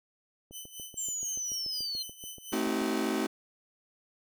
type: tone with tremolo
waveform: 10% pulse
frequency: 3025 Hz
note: F#7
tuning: 38 cents sharp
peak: -31 dBFS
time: 0.51-2.7 s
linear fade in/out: 50 ms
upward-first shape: sine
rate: 4.1 Hz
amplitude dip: 75%
type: click train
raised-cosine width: 2 ms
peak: -36 dBFS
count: 17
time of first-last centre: 0.51-2.815 s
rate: 6.94 Hz
type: linear sweep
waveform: sine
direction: down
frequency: 7470 to 4100 Hz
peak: -32 dBFS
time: 0.97-2.03 s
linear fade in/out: 10 ms
type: chord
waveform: 40% pulse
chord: A diminished seventh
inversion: none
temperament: just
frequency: 220 / 264 / 316.8 / 380.2 Hz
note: A3 / C4 / Eb4 / Gb4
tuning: 0 / +16 / +31 / +47 cents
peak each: -33 dBFS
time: 2.52-3.27 s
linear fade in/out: 10 ms
effects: none